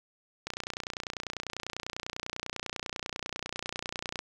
click train, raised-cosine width 0.2 ms, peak -17 dBFS, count 113, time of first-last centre 0.47-4.191 s, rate 30.1 Hz, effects none

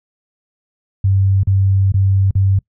sine tone with dropouts, 97 Hz, G2, 18 cents flat, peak -10 dBFS, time 1.04-2.59 s, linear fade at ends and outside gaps 5 ms, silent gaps 1.434-1.471 / 1.921-1.941 / 2.31-2.352 s, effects noise-tail reverb RT60 0.1 s tail -24 dB re dry

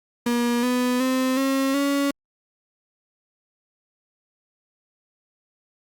35% pulse tone with pitch steps, 239 / 248.9 / 259.1 / 269.8 / 281 Hz, A#3 / B3 / C4 / C#4 / C#4, +43 / +14 / -17 / -47 / +24 cents, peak -18 dBFS, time 0.26-2.11 s, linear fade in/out 5 ms, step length 370 ms, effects Opus 48 kbps

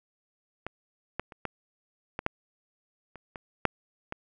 clicks, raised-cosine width 0.5 ms, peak -19 / -15 / -30 / -17 / -17 / -10 / -29 / -24 / -6 / -19 dBFS, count 10, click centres 0.666 / 1.196 / 1.322 / 1.453 / 2.191 / 2.264 / 3.157 / 3.358 / 3.653 / 4.124 s, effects none

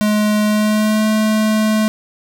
square tone with pitch glide, 211.1 to 216 Hz, G#3 to A3, +29 to -32 cents, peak -13 dBFS, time 0.01-1.88 s, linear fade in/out 0 ms, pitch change +39 cents, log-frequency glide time 0.46-1.06 s, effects 8-bit

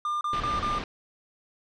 triangle tone bursts, 1200 Hz, D6, 37 cents sharp, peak -24 dBFS, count 4, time 0.05-0.786 s, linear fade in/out 2 ms, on 160 ms, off 32 ms
pink low-pass noise, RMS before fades -34 dBFS, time 0.33-0.84 s, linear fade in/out 2 ms, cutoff 4300 Hz, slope 24 dB/octave
effects resampled to 24000 Hz

